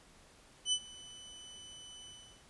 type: tone with ADSR envelope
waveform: sawtooth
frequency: 3000 Hz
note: F#7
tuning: 23 cents sharp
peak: -24 dBFS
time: 0.65-2.45 s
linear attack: 74 ms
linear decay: 64 ms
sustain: -22 dB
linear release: 380 ms
effects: pink hiss -61 dBFS RMS until 2.49 s + resampled to 24000 Hz